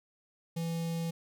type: tone with notch filter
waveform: square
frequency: 166.4 Hz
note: E3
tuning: 17 cents sharp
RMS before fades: -34 dBFS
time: 0.56-1.11 s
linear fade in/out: 10 ms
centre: 1400 Hz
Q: 0.81
effects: none